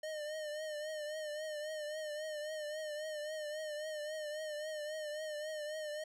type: tone with vibrato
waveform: square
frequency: 610 Hz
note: D#5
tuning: 34 cents flat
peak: -40 dBFS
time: 0.03-6.04 s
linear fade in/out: 5 ms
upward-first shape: triangle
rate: 3.7 Hz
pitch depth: 62 cents each way
effects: low-pass 10000 Hz 12 dB/octave